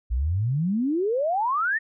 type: exponential sweep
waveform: sine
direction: up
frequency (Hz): 55 to 1887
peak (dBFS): -21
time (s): 0.1-1.79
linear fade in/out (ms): 20
effects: none